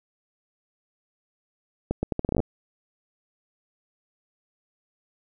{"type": "accelerating click train", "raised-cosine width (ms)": 2, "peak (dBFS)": -11, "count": 12, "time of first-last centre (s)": [1.91, 2.402], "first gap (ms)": 120, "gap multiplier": 0.77, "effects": []}